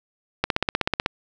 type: click train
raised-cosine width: 0.3 ms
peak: -4 dBFS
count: 11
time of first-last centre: 0.44-1.061 s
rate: 16.1 Hz
effects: none